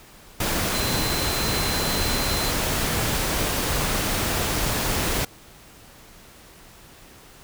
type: tone in noise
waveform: sine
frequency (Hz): 4077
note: C8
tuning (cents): -46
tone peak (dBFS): -30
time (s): 0.74-2.51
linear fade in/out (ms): 5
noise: pink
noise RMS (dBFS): -24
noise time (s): 0.4-5.25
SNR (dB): -9
effects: pink hiss -48 dBFS RMS until 7.43 s